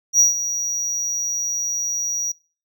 triangle tone with ADSR envelope, 5770 Hz, F#8, 44 cents flat, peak -8 dBFS, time 0.13-2.32 s, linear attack 65 ms, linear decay 140 ms, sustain -12 dB, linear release 7 ms, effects noise-tail reverb RT60 0.4 s tail -26 dB re dry

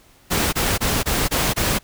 pink noise bursts, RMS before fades -20 dBFS, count 6, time 0.3-1.79 s, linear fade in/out 20 ms, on 230 ms, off 22 ms, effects pink hiss -53 dBFS RMS until 1.83 s

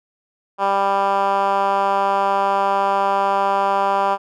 10% pulse tone with band-pass filter, 197.3 Hz, G3, 11 cents sharp, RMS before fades -18 dBFS, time 0.58-4.18 s, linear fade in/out 50 ms, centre 910 Hz, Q 1.9, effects none

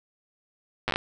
slowing click train, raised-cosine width 0.3 ms, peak -10 dBFS, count 7, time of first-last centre 0.88-0.959 s, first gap 8 ms, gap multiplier 1.2, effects none

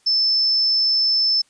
sine tone, 5274 Hz, E8, in tune, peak -15 dBFS, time 0.06-1.42 s, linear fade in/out 10 ms, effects white hiss -60 dBFS RMS until 1.49 s + resampled to 22050 Hz

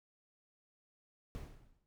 brown noise with exponential decay, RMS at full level -40 dBFS, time 1.35-1.86 s, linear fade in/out 0 ms, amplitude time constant 110 ms, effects none

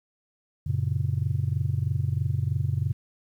sine chord, F# major, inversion none, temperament just, 92.5 / 115.62 / 138.75 Hz, F#2 / A#2 / C#3, 0 / -14 / +2 cents, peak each -27 dBFS, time 0.66-2.93 s, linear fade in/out 10 ms, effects tanh soft clip ceiling -15 dBFS + 10-bit

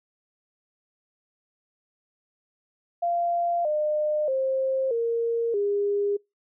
sine tone with pitch steps, 691 / 605 / 529.8 / 463.9 / 406.2 Hz, F5 / D#5 / C5 / A#4 / G#4, -19 / -49 / +22 / -8 / -38 cents, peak -22 dBFS, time 3.02-6.17 s, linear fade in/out 10 ms, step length 630 ms, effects noise-tail reverb RT60 0.2 s tail -25 dB re dry

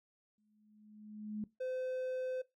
sine tone with exponential growth, 212.1 Hz, G#3, 37 cents sharp, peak -35 dBFS, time 0.38-1.44 s, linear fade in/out 2 ms, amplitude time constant 230 ms
triangle tone, 513 Hz, C5, 34 cents flat, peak -34 dBFS, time 1.6-2.42 s, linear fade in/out 10 ms
effects noise-tail reverb RT60 0.2 s tail -19 dB re dry

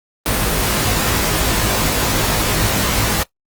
pink noise with comb filter, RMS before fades -17 dBFS, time 0.26-3.23 s, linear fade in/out 0 ms, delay 19 ms, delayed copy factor +1, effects noise-tail reverb RT60 0.1 s tail -18 dB re dry + Opus 24 kbps

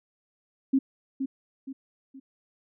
sine tone with echo, 268.2 Hz, C4, 43 cents sharp, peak -18 dBFS, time 0.73-0.79 s, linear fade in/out 10 ms, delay 470 ms, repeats 3, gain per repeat -8 dB, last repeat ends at 2.2 s, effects none

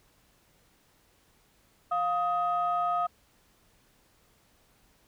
sine tone pair together, 704.9 / 1256 Hz, F5 / D#6, +16 / +16 cents, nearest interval minor seventh, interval 1000 cents, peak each -27 dBFS, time 1.91-3.07 s, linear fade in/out 10 ms, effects tanh soft clip ceiling -19 dBFS + pink hiss -65 dBFS RMS until 5.07 s

